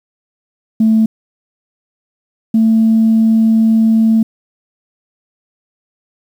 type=tone pair in turn; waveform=sine; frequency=220.8 / 223.1 Hz; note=A3 / A3; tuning=+6 / +24 cents; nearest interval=unison; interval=18 cents; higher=second; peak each=-6 dBFS; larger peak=neither; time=0.8-1.06 / 2.54-4.23 s; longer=second; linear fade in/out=5 ms; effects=tanh soft clip ceiling -3 dBFS + 7-bit